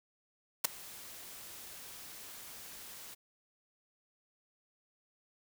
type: noise with ADSR envelope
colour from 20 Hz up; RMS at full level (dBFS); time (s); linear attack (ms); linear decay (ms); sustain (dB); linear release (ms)
white; -25; 0.64-3.15; 10; 7; -24; 15
effects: none